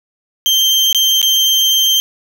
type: tone with dropouts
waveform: 35% pulse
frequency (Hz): 3146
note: G7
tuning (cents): +6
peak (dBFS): -8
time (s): 0.46-2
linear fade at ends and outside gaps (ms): 0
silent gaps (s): 0.928-0.947 / 1.216-1.228
effects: none